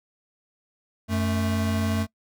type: tone pair together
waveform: square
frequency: 92.41 / 220 Hz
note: F#2 / A3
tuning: -2 / 0 cents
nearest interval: octave + minor third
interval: 1502 cents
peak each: -26 dBFS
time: 1.08-2.07 s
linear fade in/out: 50 ms
effects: noise-tail reverb RT60 0.1 s tail -22 dB re dry